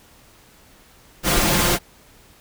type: noise with comb filter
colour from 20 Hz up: pink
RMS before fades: -18 dBFS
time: 1.23-1.79 s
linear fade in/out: 50 ms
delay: 5.7 ms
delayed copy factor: +0.6
effects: pink hiss -51 dBFS RMS until 2.4 s